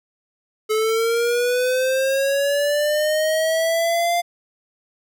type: linear sweep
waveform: square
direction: up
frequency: 430 to 698.5 Hz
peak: -18 dBFS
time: 0.69-4.22 s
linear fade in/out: 20 ms
effects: none